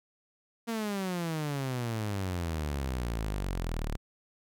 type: exponential sweep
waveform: sawtooth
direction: down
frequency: 233.9 to 35.16 Hz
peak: -27 dBFS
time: 0.67-3.97 s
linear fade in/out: 20 ms
effects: none